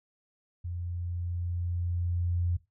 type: tone with level ramp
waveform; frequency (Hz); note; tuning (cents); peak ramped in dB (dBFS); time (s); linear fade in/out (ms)
sine; 87.31; F2; 0; -33 to -25; 0.64-2.57; 10
effects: noise-tail reverb RT60 0.2 s tail -17 dB re dry